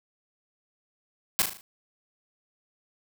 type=noise with echo; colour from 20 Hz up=white; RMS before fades=-22 dBFS; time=1.39-1.42 s; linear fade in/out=0 ms; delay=38 ms; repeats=5; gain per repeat=-6 dB; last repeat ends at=1.61 s; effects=none